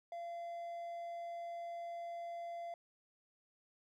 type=tone; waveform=triangle; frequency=685 Hz; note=F5; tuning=34 cents flat; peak=-40 dBFS; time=0.12-2.74 s; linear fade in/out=2 ms; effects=none